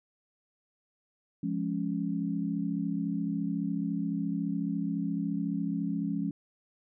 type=chord; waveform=sine; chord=Db major; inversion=first; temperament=equal with one note detuned; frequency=173.51 / 207.7 / 277.2 Hz; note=F3 / Ab3 / Db4; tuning=-11 / 0 / 0 cents; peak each=-33 dBFS; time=1.43-6.31 s; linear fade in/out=5 ms; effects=none